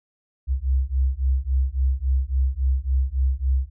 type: beating tone pair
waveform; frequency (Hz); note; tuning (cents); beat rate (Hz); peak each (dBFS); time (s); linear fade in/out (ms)
sine; 64.3 / 67.9; C2 / C#2; -30 / -35; 3.6; -21; 0.47-3.7; 50
effects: tanh soft clip ceiling -11 dBFS